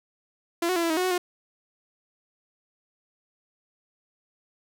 sawtooth tone with pitch steps, 340 / 368 / 338.6 / 333.9 / 317.2 / 365.1 / 370.2 / 357.2 Hz, F4 / F#4 / E4 / E4 / D#4 / F#4 / F#4 / F4, -46 / -9 / +46 / +22 / +33 / -23 / +1 / +39 cents, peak -19 dBFS, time 0.62-1.18 s, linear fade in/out 5 ms, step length 70 ms, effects none

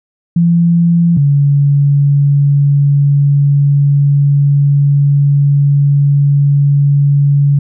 sine tone pair in turn, 170 / 142.09 Hz, F3 / C#3, -46 / +43 cents, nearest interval minor third, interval 311 cents, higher first, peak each -6 dBFS, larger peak neither, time 0.36-1.17 / 1.17-7.59 s, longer second, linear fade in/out 5 ms, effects none

